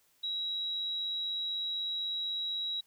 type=tone; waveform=sine; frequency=3868 Hz; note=B7; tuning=37 cents flat; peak=-32 dBFS; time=0.23-2.81 s; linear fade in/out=10 ms; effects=white hiss -69 dBFS RMS until 2.86 s